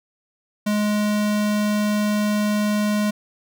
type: tone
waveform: square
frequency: 209.3 Hz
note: G#3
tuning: 14 cents sharp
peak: -19 dBFS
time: 0.66-3.11 s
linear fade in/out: 10 ms
effects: none